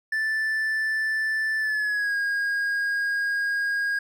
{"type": "tone with pitch glide", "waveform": "triangle", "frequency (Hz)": [1760, 1632.7], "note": ["A6", "G#6"], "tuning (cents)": [0, -30], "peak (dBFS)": -21, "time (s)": [0.12, 3.99], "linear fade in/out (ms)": 5, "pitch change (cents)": -130, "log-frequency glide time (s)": [1.59, 2.16], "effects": []}